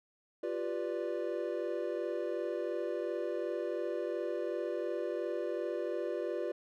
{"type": "chord", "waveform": "triangle", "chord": "G dominant seventh", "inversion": "third", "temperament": "equal", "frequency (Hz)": [349.2, 392, 493.9, 587.3], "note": ["F4", "G4", "B4", "D5"], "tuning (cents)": [0, 0, 0, 0], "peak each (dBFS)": [-36, -38, -37, -37], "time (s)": [0.43, 6.52], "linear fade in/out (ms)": 5, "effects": []}